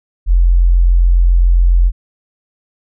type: tone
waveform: sine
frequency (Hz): 43.65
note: F1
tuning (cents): 0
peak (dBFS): -6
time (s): 0.26-1.92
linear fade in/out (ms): 50
effects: none